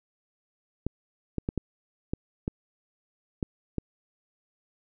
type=clicks; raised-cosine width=3 ms; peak=-15 dBFS; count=8; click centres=0.866 / 1.383 / 1.489 / 1.577 / 2.135 / 2.479 / 3.428 / 3.783 s; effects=none